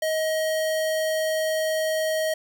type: tone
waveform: square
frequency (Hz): 631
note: D#5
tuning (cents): +24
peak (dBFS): -23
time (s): 0.02-2.34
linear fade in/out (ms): 5
effects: 9-bit